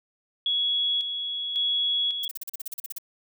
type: tone with tremolo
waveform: sine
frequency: 3353 Hz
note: G#7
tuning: 16 cents sharp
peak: -22 dBFS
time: 0.46-2.28 s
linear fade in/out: 2 ms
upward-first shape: square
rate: 0.91 Hz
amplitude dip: 50%
type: noise bursts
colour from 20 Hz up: violet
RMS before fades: -33 dBFS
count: 13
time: 2.23-2.984 s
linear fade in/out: 5 ms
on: 22 ms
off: 39 ms
effects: none